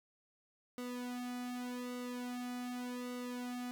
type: tone with flanger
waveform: sawtooth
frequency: 246.9 Hz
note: B3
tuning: in tune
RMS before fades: -42 dBFS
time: 0.78-3.71 s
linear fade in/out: 0 ms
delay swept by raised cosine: 1.2 to 2.19 ms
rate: 0.85 Hz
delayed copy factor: -0.95
effects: none